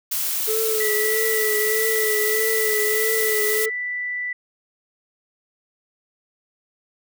blue noise, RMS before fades -24 dBFS, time 0.11-3.66 s, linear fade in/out 10 ms
triangle tone with vibrato, 433.7 Hz, A4, 25 cents flat, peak -20 dBFS, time 0.47-3.7 s, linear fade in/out 20 ms, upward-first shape triangle, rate 1.6 Hz, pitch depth 47 cents each way
sine tone with pitch glide, 1962 to 1976.8 Hz, B6 to B6, -12 to +1 cents, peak -24 dBFS, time 0.8-4.33 s, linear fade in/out 5 ms, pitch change +13 cents, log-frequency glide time 1.38-2.91 s
effects none

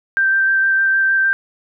sine tone with vibrato, 1568 Hz, G6, in tune, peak -12 dBFS, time 0.17-1.33 s, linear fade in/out 0 ms, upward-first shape square, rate 6.5 Hz, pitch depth 9 cents each way, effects none

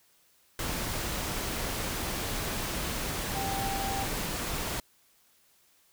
sine tone in noise, 784 Hz, G5, in tune, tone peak -33 dBFS, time 3.35-4.04 s, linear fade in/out 2 ms, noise pink, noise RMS -33 dBFS, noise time 0.59-4.8 s, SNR -3 dB, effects white hiss -65 dBFS RMS until 5.92 s

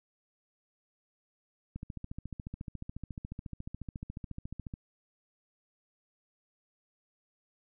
click train, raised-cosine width 5 ms, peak -27 dBFS, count 43, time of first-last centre 1.76-4.739 s, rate 14.1 Hz, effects none

